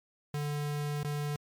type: tone with dropouts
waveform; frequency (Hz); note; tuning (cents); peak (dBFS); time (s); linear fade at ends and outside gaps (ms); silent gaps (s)
square; 146.8; D3; 0; -32; 0.34-1.36; 2; 1.032-1.046
effects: MP3 96 kbps

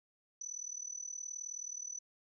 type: tone with amplitude modulation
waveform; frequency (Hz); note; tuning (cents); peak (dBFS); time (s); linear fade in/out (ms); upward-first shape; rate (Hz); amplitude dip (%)
sine; 5980; F#8; +17; -37; 0.41-1.99; 5; sine; 39; 90
effects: none

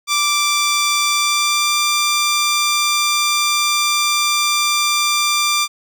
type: tone with pitch glide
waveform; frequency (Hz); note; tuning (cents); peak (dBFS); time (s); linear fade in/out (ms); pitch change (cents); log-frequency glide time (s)
10% pulse; 1174.7 to 1184.9; D6 to D6; 0 to +15; -6; 0.07-5.68; 50; +15; 1.11-1.78
effects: none

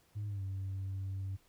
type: tone with pitch glide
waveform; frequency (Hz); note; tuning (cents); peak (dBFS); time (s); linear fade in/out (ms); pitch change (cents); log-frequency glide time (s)
sine; 103.83 to 96.32; G#2 to G2; 0 to -30; -34; 0.15-1.37; 20; -130; 0.27-0.43
effects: tanh soft clip ceiling -34 dBFS + pink hiss -69 dBFS RMS until 1.48 s

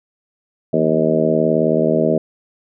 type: harmonic tone with a mistuned harmonic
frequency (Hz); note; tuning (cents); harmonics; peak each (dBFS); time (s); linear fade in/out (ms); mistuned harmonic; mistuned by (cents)
78.8; D#2; +23; 2 / 3 / 4 / 5 / 6 / 7 / 8; -22 / -20 / -22 / -20 / -21 / -22 / -19; 0.73-2.18; 5; 2; +65
effects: none

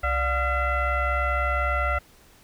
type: tone with frequency modulation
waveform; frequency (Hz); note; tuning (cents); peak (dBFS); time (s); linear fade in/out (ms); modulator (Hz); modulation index
sine; 718; F5; +48; -21; 0.03-1.99; 10; 653; 1.9
effects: pink hiss -55 dBFS RMS until 2.43 s

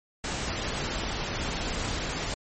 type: noise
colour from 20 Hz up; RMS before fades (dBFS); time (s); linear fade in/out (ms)
pink; -31; 0.24-2.34; 2
effects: MP3 32 kbps

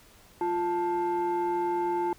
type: tone pair together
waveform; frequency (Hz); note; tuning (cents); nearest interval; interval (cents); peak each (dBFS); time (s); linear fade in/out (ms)
sine; 349.2 / 879.9; F4 / A5; 0 / 0; octave + major third; 1600; -26; 0.41-2.13; 2
effects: tanh soft clip ceiling -22 dBFS + pink hiss -56 dBFS RMS until 2.18 s

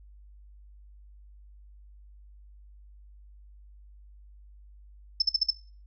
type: tone bursts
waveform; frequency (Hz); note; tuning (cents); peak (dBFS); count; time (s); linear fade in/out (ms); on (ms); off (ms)
sine; 5274; E8; 0; -19; 5; 5.2-5.505; 5; 21; 50
effects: noise-tail reverb RT60 0.4 s tail -19 dB re dry + added 50 Hz sine -49 dBFS peak until 5.86 s

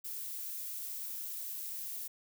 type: noise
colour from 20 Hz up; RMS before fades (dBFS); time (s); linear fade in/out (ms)
violet; -41; 0.04-2.08; 10
effects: none

